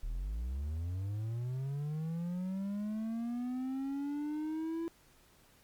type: linear sweep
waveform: triangle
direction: up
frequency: 35.09 to 335.5 Hz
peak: -32 dBFS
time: 0.03-4.88 s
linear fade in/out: 0 ms
effects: pink hiss -64 dBFS RMS until 5.63 s + MP3 96 kbps